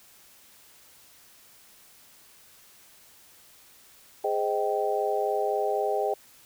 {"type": "chord", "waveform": "sine", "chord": "Ab major seventh", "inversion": "none", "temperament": "just", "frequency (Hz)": [415.3, 519.1, 623, 778.7], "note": ["Ab4", "C5", "Eb5", "G5"], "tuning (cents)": [0, -14, 2, -12], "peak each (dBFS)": [-28, -32, -30, -29], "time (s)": [4.24, 6.14], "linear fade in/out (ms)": 5, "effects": ["white hiss -55 dBFS RMS until 6.45 s"]}